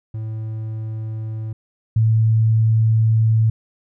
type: tone pair in turn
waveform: triangle / sine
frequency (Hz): 110 / 111.28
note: A2 / A2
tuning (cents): 0 / +20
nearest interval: unison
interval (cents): 20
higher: second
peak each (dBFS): -22 / -12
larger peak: second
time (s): 0.14-1.53 / 1.96-3.5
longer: second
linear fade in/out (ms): 5
effects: none